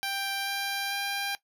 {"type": "tone with pitch steps", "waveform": "10% pulse", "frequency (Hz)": [788, 793, 798.1], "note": ["G5", "G5", "G5"], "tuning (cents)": [9, 20, 31], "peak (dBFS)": -21, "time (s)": [0.03, 1.35], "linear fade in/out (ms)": 0, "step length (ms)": 440, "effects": ["noise-tail reverb RT60 0.1 s tail -17 dB re dry"]}